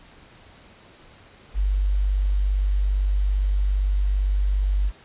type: tone with quantisation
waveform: sine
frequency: 48.79 Hz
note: G1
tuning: 7 cents flat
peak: -18 dBFS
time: 1.54-4.92 s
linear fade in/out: 50 ms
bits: 8
effects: pink hiss -50 dBFS RMS until 5.04 s + resampled to 8000 Hz